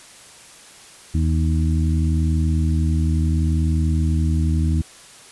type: harmonic tone with a mistuned harmonic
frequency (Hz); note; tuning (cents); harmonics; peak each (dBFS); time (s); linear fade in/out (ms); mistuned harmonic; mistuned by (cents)
80.7; E2; -36; 1 / 2 / 3 / 4; -17 / -23 / -27 / -29; 1.14-4.82; 10; 4; -50
effects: white hiss -44 dBFS RMS until 5.31 s + resampled to 24000 Hz